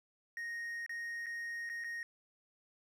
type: tone with dropouts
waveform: triangle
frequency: 1864.7 Hz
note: A#6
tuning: in tune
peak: -37 dBFS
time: 0.37-2.03 s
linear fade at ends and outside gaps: 1 ms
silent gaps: 0.863-0.894 / 1.26-1.266 / 1.692-1.698 / 1.839-1.844 s
effects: none